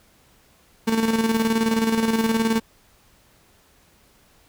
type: tone with tremolo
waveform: 35% pulse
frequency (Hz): 224.7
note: A3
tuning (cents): +37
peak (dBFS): -15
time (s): 0.87-2.6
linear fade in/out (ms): 10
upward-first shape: square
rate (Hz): 19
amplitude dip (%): 50
effects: pink hiss -57 dBFS RMS until 4.48 s